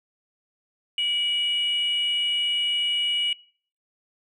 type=tone pair together; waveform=sine; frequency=2300 / 2917 Hz; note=D7 / F#7; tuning=-37 / -25 cents; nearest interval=major third; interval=412 cents; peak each=-30 / -21 dBFS; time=0.98-3.33 s; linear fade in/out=2 ms; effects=noise-tail reverb RT60 0.5 s tail -25 dB re dry + tanh soft clip ceiling -18 dBFS